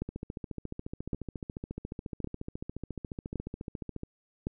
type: two click trains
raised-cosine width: 3 ms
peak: -19 / -24 dBFS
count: 5 / 57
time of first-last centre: 0.02-4.469 / 0.09-4.034 s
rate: 0.899 / 14.2 Hz
effects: none